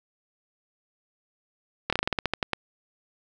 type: slowing click train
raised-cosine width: 0.3 ms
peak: -8 dBFS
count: 12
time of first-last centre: 1.9-2.533 s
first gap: 26 ms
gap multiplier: 1.15
effects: none